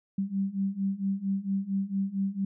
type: beating tone pair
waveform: sine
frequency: 193 / 197.4 Hz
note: G3 / G3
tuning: -27 / +12 cents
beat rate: 4.4 Hz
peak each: -31 / -29 dBFS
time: 0.18-2.45 s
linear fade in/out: 5 ms
effects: none